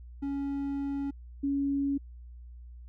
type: tone pair in turn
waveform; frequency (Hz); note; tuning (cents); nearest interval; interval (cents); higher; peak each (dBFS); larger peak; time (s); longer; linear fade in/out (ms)
triangle / sine; 279.1 / 279.1; C#4 / C#4; +12 / +12; unison; 0; neither; -28 / -26; second; 0.22-1.11 / 1.43-1.98; first; 10
effects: added 60 Hz sine -44 dBFS peak until 2.88 s